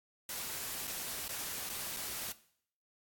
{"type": "noise with dropouts", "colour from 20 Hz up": "white", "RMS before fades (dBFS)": -40, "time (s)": [0.29, 2.32], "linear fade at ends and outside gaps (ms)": 2, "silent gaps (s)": [[0.871, 0.876], [1.28, 1.291], [1.693, 1.698], [1.965, 1.969]], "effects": ["noise-tail reverb RT60 0.6 s tail -17 dB re dry", "AAC 64 kbps"]}